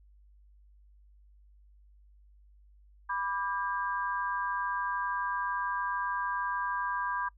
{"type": "chord", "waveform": "sine", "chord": "G major", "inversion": "first", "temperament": "equal with one note detuned", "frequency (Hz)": [987.8, 1174.7, 1605.6], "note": ["B5", "D6", "G6"], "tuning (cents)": [0, 0, 41], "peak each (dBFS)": [-33, -36, -35], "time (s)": [3.09, 7.29], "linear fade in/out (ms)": 10, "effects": ["noise-tail reverb RT60 0.1 s tail -24 dB re dry", "added 50 Hz sine -56 dBFS peak until 7.37 s"]}